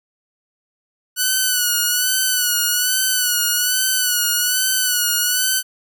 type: tone with vibrato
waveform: 5% pulse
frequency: 1480 Hz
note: F#6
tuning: in tune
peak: -5 dBFS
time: 1.16-5.63 s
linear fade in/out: 50 ms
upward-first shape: sine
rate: 1.2 Hz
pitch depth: 53 cents each way
effects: none